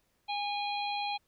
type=harmonic tone; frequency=819 Hz; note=G#5; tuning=24 cents flat; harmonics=1 / 3 / 4 / 5; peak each=-33 / -39 / -42 / -40 dBFS; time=0.28-1.18 s; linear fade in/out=20 ms; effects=pink hiss -74 dBFS RMS until 1.27 s